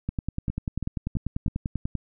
two click trains, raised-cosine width 5 ms, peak -17 / -15 dBFS, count 4 / 20, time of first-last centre 0.5-1.48 / 0.09-1.953 s, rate 3.06 / 10.2 Hz, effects none

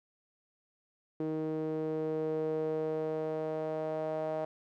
sawtooth tone with band-pass filter sweep, 156.8 Hz, D#3, 14 cents sharp, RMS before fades -34 dBFS, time 1.2-4.45 s, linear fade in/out 2 ms, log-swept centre 380 to 640 Hz, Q 4.3, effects none

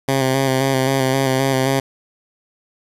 10% pulse tone with vibrato, 133.2 Hz, C3, 31 cents sharp, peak -7 dBFS, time 0.08-1.8 s, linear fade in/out 5 ms, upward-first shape square, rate 3.8 Hz, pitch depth 27 cents each way, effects resampled to 32000 Hz + 7-bit

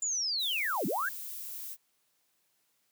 sine linear two-way sweep, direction down then up, 7200 to 154.8 to 1701 Hz, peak -29 dBFS, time 0.02-1.09 s, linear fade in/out 5 ms, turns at 0.86 s
violet noise, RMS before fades -41 dBFS, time 0.38-1.77 s, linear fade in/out 50 ms
effects white hiss -74 dBFS RMS until 2.91 s + high-pass 100 Hz 12 dB/octave

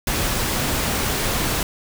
pink noise, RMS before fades -22 dBFS, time 0.07-1.63 s, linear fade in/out 2 ms, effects none

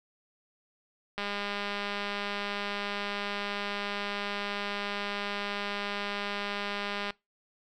click train, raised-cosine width 0.3 ms, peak -18 dBFS, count 1204, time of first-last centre 1.18-7.106 s, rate 203 Hz, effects noise-tail reverb RT60 0.2 s tail -22 dB re dry

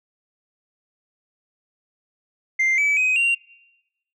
sine tone with pitch steps, 2093 / 2296 / 2518 / 2762 Hz, C7 / D7 / D#7 / F7, 0 / -40 / +20 / -20 cents, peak -14 dBFS, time 2.59-3.35 s, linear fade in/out 10 ms, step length 190 ms, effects noise-tail reverb RT60 1.0 s tail -25 dB re dry + tanh soft clip ceiling -15 dBFS

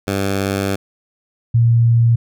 10% pulse / sine tone pair in turn, 98 / 116.75 Hz, G2 / A#2, 0 / +3 cents, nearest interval minor third, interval 303 cents, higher second, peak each -9 dBFS, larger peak neither, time 0.07-0.76 / 1.54-2.16 s, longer first, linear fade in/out 10 ms, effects none

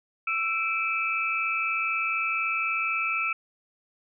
sine tone cluster, 1332 / 2341 / 2597 Hz, E6 / D7 / E7, +18 / -6 / -26 cents, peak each -29 dBFS, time 0.27-3.33 s, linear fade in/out 5 ms, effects none

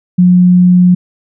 sine tone, 179.7 Hz, F3, 50 cents sharp, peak -3 dBFS, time 0.18-0.95 s, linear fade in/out 10 ms, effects none

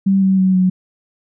sine tone with pitch steps, 194.2 / 190.97 / 187.8 / 184.68 Hz, G3 / G3 / F#3 / F#3, -16 / -45 / +26 / -3 cents, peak -10 dBFS, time 0.06-0.7 s, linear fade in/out 10 ms, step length 160 ms, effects none

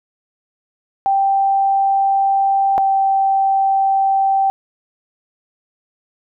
sine tone pair in turn, 784 / 779 Hz, G5 / G5, 0 / -11 cents, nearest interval unison, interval 11 cents, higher first, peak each -12 dBFS, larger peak neither, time 1.06-2.78 / 2.78-4.5 s, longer neither, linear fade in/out 0 ms, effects none

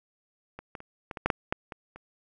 clicks, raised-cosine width 0.5 ms, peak -25 / -23 / -29 / -21 / -21 / -9 / -8 / -11 / -23 / -30 dBFS, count 10, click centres 0.59 / 0.752 / 0.804 / 1.112 / 1.172 / 1.26 / 1.302 / 1.525 / 1.722 / 1.96 s, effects none

